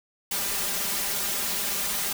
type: noise with comb filter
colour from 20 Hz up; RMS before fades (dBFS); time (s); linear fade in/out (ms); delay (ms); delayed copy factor
white; -28; 0.31-2.13; 5; 5; +0.85
effects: none